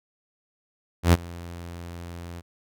sawtooth tone with ADSR envelope, 86 Hz, F2, 26 cents flat, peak -8 dBFS, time 1.03-2.42 s, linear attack 100 ms, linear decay 31 ms, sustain -24 dB, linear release 32 ms, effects none

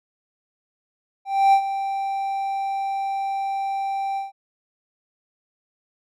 triangle tone with ADSR envelope, 784 Hz, G5, in tune, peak -9 dBFS, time 1.25-4.32 s, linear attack 280 ms, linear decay 78 ms, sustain -12 dB, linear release 150 ms, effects none

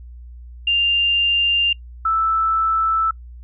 sine tone pair in turn, 2794 / 1318.6 Hz, F7 / E6, 0 / 0 cents, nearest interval octave + minor second, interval 1300 cents, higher first, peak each -14 / -15 dBFS, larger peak first, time 0.67-1.73 / 2.05-3.11 s, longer neither, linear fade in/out 5 ms, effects noise-tail reverb RT60 0.1 s tail -25 dB re dry + added 60 Hz sine -35 dBFS peak until 3.43 s

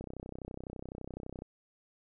click train, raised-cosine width 2 ms, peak -28 dBFS, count 46, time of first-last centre 0.01-1.421 s, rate 31.9 Hz, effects none

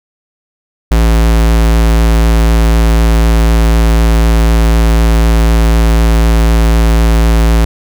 square tone, 56 Hz, A1, 31 cents sharp, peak -6 dBFS, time 0.91-7.65 s, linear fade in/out 5 ms, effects none

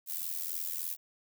violet noise with amplitude modulation, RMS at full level -33 dBFS, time 0.06-0.97 s, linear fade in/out 50 ms, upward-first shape sine, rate 83.4 Hz, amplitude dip 80%, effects none

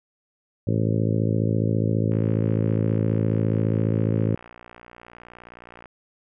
harmonic tone, 54.7 Hz, A1, 9 cents flat, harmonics 2 / 3 / 4 / 5 / 6 / 7 / 8 / 9 / 10, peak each -22 / -26 / -28 / -30 / -32 / -33 / -34 / -35 / -36 dBFS, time 0.67-4.35 s, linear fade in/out 5 ms
click train, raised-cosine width 0.5 ms, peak -28 dBFS, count 223, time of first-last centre 2.12-5.857 s, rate 59.4 Hz
effects none

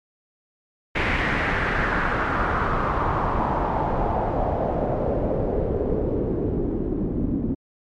pink noise with low-pass filter sweep, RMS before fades -23 dBFS, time 0.95-7.55 s, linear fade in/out 10 ms, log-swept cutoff 2200 to 270 Hz, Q 2.7, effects MP3 64 kbps

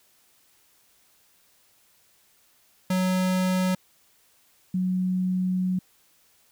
square / sine tone pair in turn, 185 / 184.18 Hz, F#3 / F#3, 0 / -8 cents, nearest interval unison, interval 8 cents, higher first, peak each -22 dBFS, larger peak neither, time 2.9-3.75 / 4.74-5.79 s, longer second, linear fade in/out 5 ms, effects white hiss -62 dBFS RMS until 6.51 s

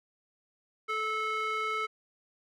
square tone with band-pass filter, 435.1 Hz, A4, 19 cents flat, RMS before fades -32 dBFS, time 0.88-1.87 s, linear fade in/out 20 ms, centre 1700 Hz, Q 6.2, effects none

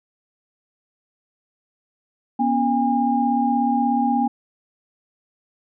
sine tone cluster, 242.1 / 278.7 / 812 Hz, B3 / C#4 / G#5, -34 / +9 / -39 cents, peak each -20 / -25 / -20 dBFS, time 2.39-4.28 s, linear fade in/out 10 ms, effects none

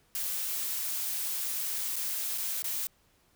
blue noise with dropouts, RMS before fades -33 dBFS, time 0.15-2.87 s, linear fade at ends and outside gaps 1 ms, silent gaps 1.959-1.964 / 2.377-2.381 / 2.622-2.642 s, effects pink hiss -67 dBFS RMS until 3.35 s

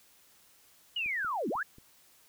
sine linear two-way sweep, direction down then up, 2960 to 188.6 to 1764 Hz, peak -30 dBFS, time 0.96-1.63 s, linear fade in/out 5 ms, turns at 1.49 s
clicks, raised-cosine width 3 ms, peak -40 dBFS, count 4, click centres 1.061 / 1.247 / 1.554 / 1.784 s
effects white hiss -62 dBFS RMS until 2.28 s

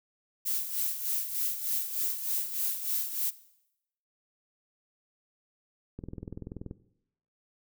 violet noise with tremolo, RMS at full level -29 dBFS, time 0.45-3.31 s, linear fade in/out 20 ms, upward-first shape sine, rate 3.3 Hz, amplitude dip 65%
click train, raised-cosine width 3 ms, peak -26 dBFS, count 16, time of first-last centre 5.99-6.711 s, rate 20.8 Hz
effects noise-tail reverb RT60 0.8 s tail -18 dB re dry

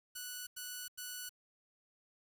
5% pulse tone bursts, 1479 Hz, F#6, 1 cent flat, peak -31 dBFS, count 3, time 0.15-1.294 s, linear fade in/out 10 ms, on 320 ms, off 92 ms, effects 10-bit

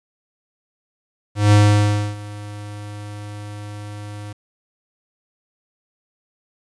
square tone with ADSR envelope, 103.83 Hz, G#2, in tune, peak -9 dBFS, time 1.35-4.33 s, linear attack 170 ms, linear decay 630 ms, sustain -21 dB, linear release 9 ms, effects resampled to 22050 Hz + 8-bit

